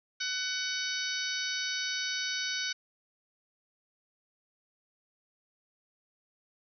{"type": "harmonic tone with a mistuned harmonic", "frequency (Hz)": 750, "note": "F#5", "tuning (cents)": 23, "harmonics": [2, 3, 4, 5, 6, 7, 8], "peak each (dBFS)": [-36, -39, -40, -38, -39, -41, -41], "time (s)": [0.2, 2.73], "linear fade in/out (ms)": 10, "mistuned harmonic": 8, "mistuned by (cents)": -35, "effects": []}